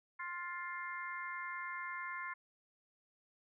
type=harmonic tone; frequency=351 Hz; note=F4; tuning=9 cents sharp; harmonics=3 / 4 / 5 / 6; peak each=-44 / -48 / -46 / -46 dBFS; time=0.19-2.34 s; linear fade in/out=10 ms; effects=none